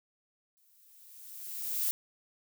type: noise with exponential growth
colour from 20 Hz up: violet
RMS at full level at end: -29 dBFS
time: 0.57-1.91 s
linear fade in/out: 0 ms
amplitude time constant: 290 ms
effects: none